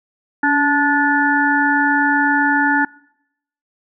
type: harmonic tone with a mistuned harmonic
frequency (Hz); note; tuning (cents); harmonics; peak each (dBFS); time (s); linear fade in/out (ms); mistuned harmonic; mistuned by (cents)
290.8; D4; -17; 1 / 3 / 5 / 6; -18 / -18 / -18 / -18; 0.43-2.85; 5; 1; -42
effects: noise-tail reverb RT60 0.8 s tail -24 dB re dry